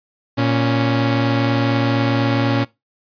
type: tone pair together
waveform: sawtooth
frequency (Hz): 116.67 / 277.5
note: A#2 / C#4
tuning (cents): +2 / +2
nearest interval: octave + minor third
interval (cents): 1500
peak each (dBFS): -14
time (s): 0.37-2.65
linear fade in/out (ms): 20
effects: noise-tail reverb RT60 0.2 s tail -20 dB re dry + resampled to 11025 Hz